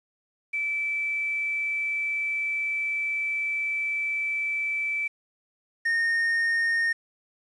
sine / triangle tone pair in turn, 2318 / 1839.8 Hz, D7 / A#6, -23 / -23 cents, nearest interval major third, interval 400 cents, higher first, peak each -25 / -20 dBFS, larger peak second, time 0.53-5.08 / 5.85-6.93 s, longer first, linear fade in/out 10 ms, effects resampled to 22050 Hz + 9-bit

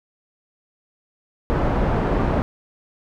pink low-pass noise, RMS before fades -20 dBFS, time 1.5-2.42 s, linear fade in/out 0 ms, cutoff 1000 Hz, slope 12 dB/octave, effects none

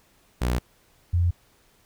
sawtooth / sine tone pair in turn, 61.1 / 86.96 Hz, B1 / F2, -18 / -7 cents, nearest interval tritone, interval 611 cents, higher second, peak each -18 dBFS, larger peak neither, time 0.41-0.59 / 1.13-1.31 s, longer neither, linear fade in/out 10 ms, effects pink hiss -61 dBFS RMS until 1.85 s

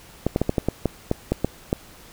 clicks, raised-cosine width 2 ms, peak -6 dBFS, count 11, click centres 0.266 / 0.361 / 0.416 / 0.494 / 0.582 / 0.686 / 0.857 / 1.114 / 1.32 / 1.446 / 1.729 s, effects pink hiss -47 dBFS RMS until 2.12 s

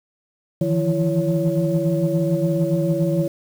sine tone cluster, 153.8 / 164.2 / 171.2 / 335.7 / 559 Hz, D#3 / E3 / F3 / E4 / C#5, -20 / -6 / -34 / +32 / +14 cents, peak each -23 dBFS, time 0.61-3.28 s, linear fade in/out 5 ms, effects tanh soft clip ceiling -8 dBFS + 7-bit

